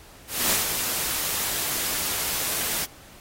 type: noise with ADSR envelope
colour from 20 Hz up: white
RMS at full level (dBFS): -21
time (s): 0.27-2.86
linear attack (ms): 230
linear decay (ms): 150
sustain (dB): -6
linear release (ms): 21
effects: pink hiss -49 dBFS RMS until 3.2 s + AAC 48 kbps